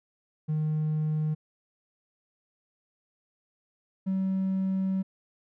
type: tone pair in turn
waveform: triangle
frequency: 154.2 / 190.48 Hz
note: D#3 / G3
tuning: -15 / -49 cents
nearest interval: major third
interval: 366 cents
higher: second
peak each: -22 dBFS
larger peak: neither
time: 0.48-1.35 / 4.06-5.03 s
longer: second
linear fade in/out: 20 ms
effects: tanh soft clip ceiling -20 dBFS